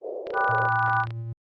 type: band-pass noise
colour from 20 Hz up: white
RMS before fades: -33 dBFS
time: 0.01-0.7 s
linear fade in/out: 50 ms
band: 400 to 600 Hz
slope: 48 dB/octave
type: click train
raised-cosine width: 0.3 ms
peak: -23 dBFS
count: 25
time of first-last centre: 0.27-1.106 s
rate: 28.7 Hz
type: chord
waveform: sine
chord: G major seventh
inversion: none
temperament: equal with one note detuned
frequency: 784 / 987.8 / 1184.9 / 1480 Hz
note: G5 / B5 / D6 / F#6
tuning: 0 / 0 / +15 / 0 cents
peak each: -25 / -27 / -27 / -25 dBFS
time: 0.33-1.06 s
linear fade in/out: 50 ms
type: tone with tremolo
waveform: triangle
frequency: 114.9 Hz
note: A#2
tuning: 25 cents flat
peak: -27 dBFS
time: 0.49-1.33 s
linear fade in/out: 5 ms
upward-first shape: sine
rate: 8.9 Hz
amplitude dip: 25%
effects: Opus 24 kbps